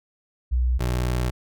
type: tone pair in turn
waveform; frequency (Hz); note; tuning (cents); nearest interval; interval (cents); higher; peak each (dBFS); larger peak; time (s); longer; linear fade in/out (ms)
sine / 25% pulse; 61.74 / 61.38; B1 / B1; 0 / -10; unison; 10; first; -18; neither; 0.51-0.79 / 0.79-1.31; second; 20
effects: none